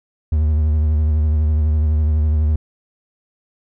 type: tone with vibrato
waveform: triangle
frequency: 76.6 Hz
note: D#2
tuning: 27 cents flat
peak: -11 dBFS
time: 0.32-2.56 s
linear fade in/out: 5 ms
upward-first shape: triangle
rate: 12 Hz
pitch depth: 60 cents each way
effects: none